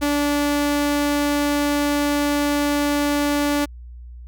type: tone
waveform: sawtooth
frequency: 290 Hz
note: D4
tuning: 22 cents flat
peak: -14 dBFS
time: 0.01-3.66 s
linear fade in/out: 20 ms
effects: added 60 Hz sine -35 dBFS peak until 4.27 s